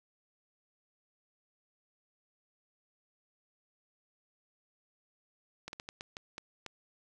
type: slowing click train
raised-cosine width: 0.2 ms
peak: -24 dBFS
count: 8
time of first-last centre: 5.68-6.663 s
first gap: 51 ms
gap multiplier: 1.33
effects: 11-bit